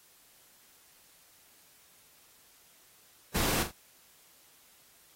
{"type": "noise with echo", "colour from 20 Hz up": "pink", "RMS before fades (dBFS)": -30, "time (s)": [3.34, 3.64], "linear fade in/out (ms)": 20, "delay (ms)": 39, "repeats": 2, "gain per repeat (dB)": -8, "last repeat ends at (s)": 3.718, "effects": ["white hiss -61 dBFS RMS until 5.15 s", "AAC 48 kbps"]}